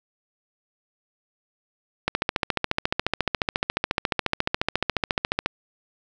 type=click train; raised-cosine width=0.3 ms; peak=-5 dBFS; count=49; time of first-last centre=2.08-5.46 s; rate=14.2 Hz; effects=none